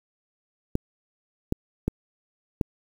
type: clicks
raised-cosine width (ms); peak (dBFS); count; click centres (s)
3; -10; 4; 0.754 / 1.524 / 1.88 / 2.612
effects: 7-bit